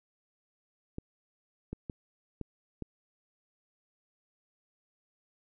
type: clicks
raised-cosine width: 3 ms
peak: -24 dBFS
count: 5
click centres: 0.984 / 1.73 / 1.898 / 2.413 / 2.823 s
effects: none